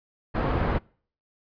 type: low-pass noise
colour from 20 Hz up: pink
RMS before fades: -25 dBFS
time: 0.34-0.79 s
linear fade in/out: 20 ms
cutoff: 1300 Hz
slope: 12 dB/octave
effects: noise-tail reverb RT60 0.5 s tail -26 dB re dry + resampled to 11025 Hz